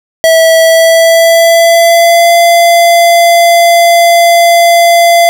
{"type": "tone with pitch glide", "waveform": "square", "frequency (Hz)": [652, 684], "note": ["E5", "F5"], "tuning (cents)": [-19, -36], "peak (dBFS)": -3, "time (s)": [0.24, 5.29], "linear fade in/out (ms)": 0, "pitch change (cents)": 83, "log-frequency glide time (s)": [0.6, 2.34], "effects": []}